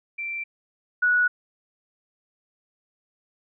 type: tone pair in turn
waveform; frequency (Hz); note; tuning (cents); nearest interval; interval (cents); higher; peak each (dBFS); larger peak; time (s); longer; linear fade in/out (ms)
sine; 2349 / 1467; D7 / F#6; 0 / -15; minor sixth; 815; first; -28 / -17; second; 0.18-0.44 / 1.02-1.28; neither; 10
effects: none